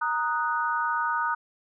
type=chord; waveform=sine; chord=D# minor; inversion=second; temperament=equal; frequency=932.3 / 1244.5 / 1480 Hz; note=A#5 / D#6 / F#6; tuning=0 / 0 / 0 cents; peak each=-28 / -28 / -29 dBFS; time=0.01-1.35 s; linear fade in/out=10 ms; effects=none